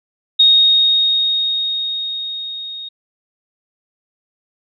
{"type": "tone with level ramp", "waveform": "sine", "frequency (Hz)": 3729, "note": "A#7", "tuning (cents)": 0, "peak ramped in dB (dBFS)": [-6, -27], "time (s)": [0.39, 2.89], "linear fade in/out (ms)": 10, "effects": []}